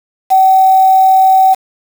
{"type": "tone with quantisation", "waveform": "sine", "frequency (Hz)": 761, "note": "F#5", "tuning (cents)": 48, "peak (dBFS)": -4, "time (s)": [0.3, 1.55], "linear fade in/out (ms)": 20, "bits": 4, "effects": []}